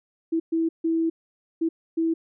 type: tone bursts at uneven times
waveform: sine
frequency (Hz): 327.5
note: E4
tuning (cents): -11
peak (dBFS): -20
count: 5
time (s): 0.32-0.4 / 0.52-0.69 / 0.84-1.1 / 1.61-1.69 / 1.97-2.14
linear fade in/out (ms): 10
effects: none